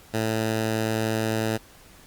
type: tone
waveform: 10% pulse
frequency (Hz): 110.8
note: A2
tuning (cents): +13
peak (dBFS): -15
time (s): 0.13-1.58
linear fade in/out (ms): 20
effects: pink hiss -51 dBFS RMS until 2.06 s + Opus 48 kbps